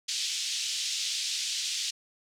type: band-pass noise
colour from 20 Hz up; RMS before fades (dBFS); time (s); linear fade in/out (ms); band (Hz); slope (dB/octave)
pink; -32; 0.08-1.91; 10; 3100 to 7100; 24
effects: none